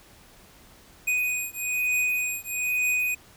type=beating tone pair; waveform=square; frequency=2489 / 2490.1 Hz; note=D#7 / D#7; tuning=0 / +1 cents; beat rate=1.1 Hz; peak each=-28 dBFS; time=1.07-3.15 s; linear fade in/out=10 ms; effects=pink hiss -53 dBFS RMS until 3.36 s